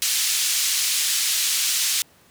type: band-pass noise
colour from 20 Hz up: white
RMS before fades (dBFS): -22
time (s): 0.02-2.02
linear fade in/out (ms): 0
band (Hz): 2800 to 8500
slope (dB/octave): 12
effects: pink hiss -55 dBFS RMS until 2.3 s + high-pass 80 Hz 12 dB/octave